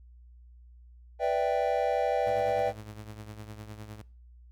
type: chord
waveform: triangle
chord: E minor seventh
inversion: second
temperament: equal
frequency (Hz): 493.9 / 587.3 / 659.3 / 784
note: B4 / D5 / E5 / G5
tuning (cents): 0 / 0 / 0 / 0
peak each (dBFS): -28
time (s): 1.19-2.73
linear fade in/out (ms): 50
type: tone with tremolo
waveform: sawtooth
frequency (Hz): 107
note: A2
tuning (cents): -48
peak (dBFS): -35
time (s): 2.26-4.02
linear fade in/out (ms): 10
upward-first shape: triangle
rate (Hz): 9.8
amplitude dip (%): 70
effects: noise-tail reverb RT60 0.4 s tail -21 dB re dry + added 60 Hz sine -50 dBFS peak until 4.51 s